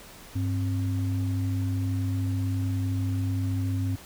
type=tone pair together; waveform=sine; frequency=99 / 266.1 Hz; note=G2 / C4; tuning=+18 / +29 cents; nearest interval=octave + perfect fourth; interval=1711 cents; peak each=-25 / -32 dBFS; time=0.35-3.96 s; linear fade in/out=10 ms; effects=pink hiss -47 dBFS RMS until 4.05 s